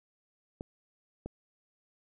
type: clicks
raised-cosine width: 2 ms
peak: -25 dBFS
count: 2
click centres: 0.609 / 1.26 s
effects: none